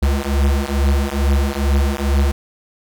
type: beating tone pair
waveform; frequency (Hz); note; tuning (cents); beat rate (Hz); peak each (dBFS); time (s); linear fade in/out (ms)
square; 68.5 / 70.8; C#2 / C#2; -20 / +37; 2.3; -18; 0.02-2.32; 10
effects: none